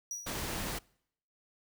square tone with exponential decay, 5800 Hz, F#8, 35 cents flat, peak -34 dBFS, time 0.11-0.57 s, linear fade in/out 2 ms, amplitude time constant 100 ms
pink noise, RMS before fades -37 dBFS, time 0.26-0.79 s, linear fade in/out 10 ms
effects noise-tail reverb RT60 0.7 s tail -25 dB re dry

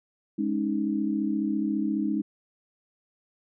sine chord, Ab suspended fourth, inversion none, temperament just, 207.7 / 276.9 / 311.5 Hz, Ab3 / Db4 / Eb4, 0 / -2 / +2 cents, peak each -28 / -30 / -28 dBFS, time 0.38-2.22 s, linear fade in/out 10 ms, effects none

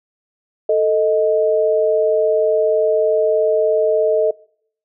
sine tone pair together, 441.7 / 624.7 Hz, A4 / D#5, +7 / +7 cents, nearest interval tritone, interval 600 cents, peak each -15 dBFS, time 0.69-4.31 s, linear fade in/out 5 ms, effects noise-tail reverb RT60 0.6 s tail -24 dB re dry

